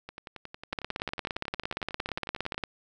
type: two click trains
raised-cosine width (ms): 0.3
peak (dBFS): -14 / -24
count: 34 / 28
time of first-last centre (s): 0.73-2.638 / 0.09-2.545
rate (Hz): 17.3 / 11
effects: none